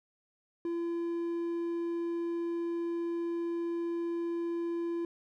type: tone with hard clipping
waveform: triangle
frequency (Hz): 339.4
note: F4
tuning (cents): -49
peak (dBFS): -32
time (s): 0.65-5.05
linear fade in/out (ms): 2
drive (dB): 6
effects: none